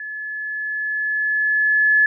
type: tone with level ramp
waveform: sine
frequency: 1716 Hz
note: A6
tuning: 44 cents flat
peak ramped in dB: -28 to -11 dBFS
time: 0-2.06 s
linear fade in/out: 2 ms
effects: none